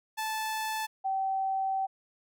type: tone pair in turn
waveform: sawtooth / sine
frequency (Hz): 874 / 770.6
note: A5 / G5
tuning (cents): -12 / -30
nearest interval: major second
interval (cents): 218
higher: first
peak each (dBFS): -27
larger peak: neither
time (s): 0.17-0.87 / 1.04-1.87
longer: second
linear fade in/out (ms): 20
effects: none